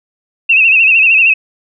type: tone with vibrato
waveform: sine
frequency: 2637 Hz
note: E7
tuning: in tune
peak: -5 dBFS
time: 0.49-1.34 s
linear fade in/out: 10 ms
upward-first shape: sine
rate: 13 Hz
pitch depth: 78 cents each way
effects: none